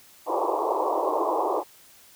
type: band-pass noise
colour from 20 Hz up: white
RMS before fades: -25 dBFS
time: 0.26-1.64 s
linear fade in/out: 50 ms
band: 320 to 1100 Hz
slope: 96 dB/octave
effects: white hiss -53 dBFS RMS until 2.15 s